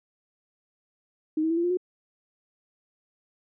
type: tone with pitch steps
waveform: sine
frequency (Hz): 311.1 / 321 / 331.1 / 341.6 / 352.4 / 363.6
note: D#4 / E4 / E4 / F4 / F4 / F#4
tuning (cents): 0 / -46 / +8 / -38 / +16 / -30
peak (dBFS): -22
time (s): 1.37-1.772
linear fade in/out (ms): 5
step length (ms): 67
effects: none